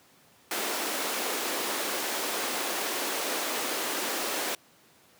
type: high-pass noise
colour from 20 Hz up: pink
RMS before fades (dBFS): -31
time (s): 0.51-4.55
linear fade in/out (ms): 2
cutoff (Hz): 290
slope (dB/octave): 24
effects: pink hiss -59 dBFS RMS until 5.19 s + high-pass 150 Hz 12 dB/octave